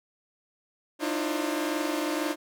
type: tone cluster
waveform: sawtooth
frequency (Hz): 300.5 / 322.5 / 346.8 / 537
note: D4 / E4 / F4 / C5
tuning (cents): +40 / -38 / -12 / +45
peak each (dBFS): -26 / -30 / -30 / -32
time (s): 0.99-2.36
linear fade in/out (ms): 50
effects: none